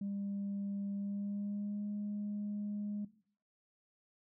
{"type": "tone with pitch glide", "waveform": "sine", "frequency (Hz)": [200, 206.6], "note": ["G3", "G#3"], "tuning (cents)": [35, -9], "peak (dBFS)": -35, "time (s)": [0.01, 3.05], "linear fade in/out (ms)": 5, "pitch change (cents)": 56, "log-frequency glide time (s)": [0.95, 1.86], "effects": ["noise-tail reverb RT60 0.5 s tail -17 dB re dry", "tanh soft clip ceiling -33 dBFS"]}